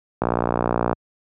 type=click train; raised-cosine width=1 ms; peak=-5 dBFS; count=43; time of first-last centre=0.22-0.929 s; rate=59.2 Hz; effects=high-pass 80 Hz 12 dB/octave